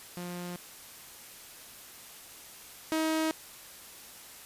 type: tone pair in turn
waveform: sawtooth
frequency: 176.7 / 317.3 Hz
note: F3 / D#4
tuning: +21 / +34 cents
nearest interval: minor seventh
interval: 1013 cents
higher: second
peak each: -33 / -23 dBFS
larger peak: second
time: 0.17-0.56 / 2.92-3.31 s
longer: neither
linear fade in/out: 0 ms
effects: white hiss -49 dBFS RMS until 4.45 s + resampled to 32000 Hz